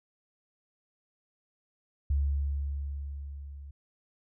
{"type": "tone with level ramp", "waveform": "sine", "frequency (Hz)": 70.5, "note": "C#2", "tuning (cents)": 30, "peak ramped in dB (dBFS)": [-23, -42], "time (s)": [2.1, 3.71], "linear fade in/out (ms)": 5, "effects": []}